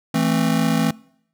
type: chord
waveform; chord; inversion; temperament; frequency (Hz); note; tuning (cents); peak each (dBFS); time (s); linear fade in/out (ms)
square; A minor; second; just; 165 / 220 / 264; E3 / A3 / C4; +2 / 0 / +16; -22; 0.14-0.91; 5
effects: noise-tail reverb RT60 0.7 s tail -24 dB re dry